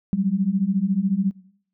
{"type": "beating tone pair", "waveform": "sine", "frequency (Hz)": [185, 199], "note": ["F#3", "G3"], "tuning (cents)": [0, 26], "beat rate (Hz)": 14, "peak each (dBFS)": [-22, -21], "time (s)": [0.13, 1.31], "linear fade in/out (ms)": 0, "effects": ["noise-tail reverb RT60 0.7 s tail -22 dB re dry"]}